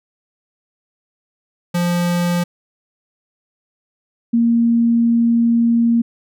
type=tone pair in turn; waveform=square / sine; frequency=174.61 / 233.1 Hz; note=F3 / A#3; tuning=0 / 0 cents; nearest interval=perfect fourth; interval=500 cents; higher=second; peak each=-16 / -11 dBFS; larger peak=second; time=1.74-2.44 / 4.33-6.02 s; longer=second; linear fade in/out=10 ms; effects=none